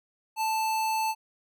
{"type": "tone", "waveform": "square", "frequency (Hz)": 880, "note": "A5", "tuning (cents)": 0, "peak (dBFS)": -26, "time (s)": [0.36, 1.15], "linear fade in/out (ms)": 50, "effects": []}